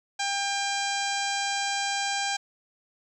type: harmonic tone with a mistuned harmonic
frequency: 798 Hz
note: G5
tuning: 31 cents sharp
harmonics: 1 / 2 / 3 / 4 / 5 / 6 / 7 / 8 / 9 / 10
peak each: -30 / -33 / -35 / -36 / -37 / -38 / -38 / -39 / -40 / -40 dBFS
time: 0.19-2.37 s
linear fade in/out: 10 ms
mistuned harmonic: 10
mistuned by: -25 cents
effects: 10-bit